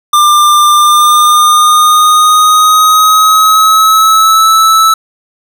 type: tone with pitch glide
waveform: square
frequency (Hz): 1194 to 1309.6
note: D6 to E6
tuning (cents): +28 to -12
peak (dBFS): -4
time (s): 0.13-4.94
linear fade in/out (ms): 5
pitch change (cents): +160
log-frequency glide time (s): 0.74-4.48
effects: none